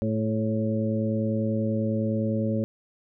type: harmonic tone with a mistuned harmonic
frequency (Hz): 110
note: A2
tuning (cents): 0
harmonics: 1 / 2 / 3 / 4 / 5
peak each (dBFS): -28 / -26 / -34 / -35 / -31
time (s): 0.02-2.64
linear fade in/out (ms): 0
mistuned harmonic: 4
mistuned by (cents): -36
effects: none